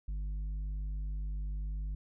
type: tone with tanh clipping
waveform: sine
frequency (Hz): 50.4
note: G1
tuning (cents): +49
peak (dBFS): -35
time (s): 0.08-1.95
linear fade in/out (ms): 5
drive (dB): 6
effects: none